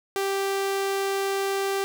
sawtooth tone, 392 Hz, G4, in tune, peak -20 dBFS, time 0.16-1.84 s, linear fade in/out 0 ms, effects none

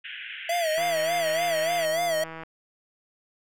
white band-pass noise, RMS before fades -38 dBFS, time 0.04-1.86 s, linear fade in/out 10 ms, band 1500 to 3200 Hz, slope 96 dB/octave
square tone with vibrato, 659.3 Hz, E5, in tune, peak -24 dBFS, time 0.49-2.24 s, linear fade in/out 5 ms, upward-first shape sine, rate 3.4 Hz, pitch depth 110 cents each way
click train, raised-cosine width 0.5 ms, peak -24 dBFS, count 269, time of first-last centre 0.78-2.434 s, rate 162 Hz
effects none

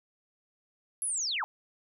sine linear sweep, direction down, 11175 to 750 Hz, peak -29 dBFS, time 1.02-1.44 s, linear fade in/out 0 ms, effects none

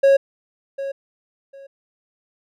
triangle tone with echo, 549 Hz, C#5, 17 cents flat, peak -8 dBFS, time 0.03-0.17 s, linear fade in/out 10 ms, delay 750 ms, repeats 2, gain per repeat -14 dB, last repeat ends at 1.67 s, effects none

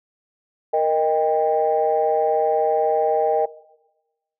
sine chord, Eb major, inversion second, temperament equal with one note detuned, 466.2 / 622.3 / 794.5 Hz, Bb4 / Eb5 / G5, 0 / 0 / +23 cents, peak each -20 dBFS, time 0.73-3.46 s, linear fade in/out 10 ms, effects noise-tail reverb RT60 1.0 s tail -19 dB re dry + tanh soft clip ceiling -8 dBFS

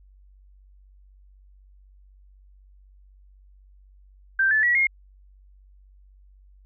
sine tone with pitch steps, 1568 / 1739.8 / 1930.4 / 2142 Hz, G6 / A6 / B6 / C7, 0 / -20 / -40 / +40 cents, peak -17 dBFS, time 4.39-4.87 s, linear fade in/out 5 ms, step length 120 ms, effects added 48 Hz sine -50 dBFS peak until 6.65 s

